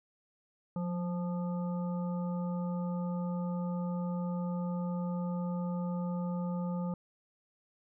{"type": "harmonic tone with a mistuned harmonic", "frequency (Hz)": 174.61, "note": "F3", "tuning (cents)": 0, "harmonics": [1, 3, 5, 7], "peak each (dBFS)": [-32, -42, -46, -49], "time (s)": [0.76, 6.94], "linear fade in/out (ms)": 2, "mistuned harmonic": 1, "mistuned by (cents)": 32, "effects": []}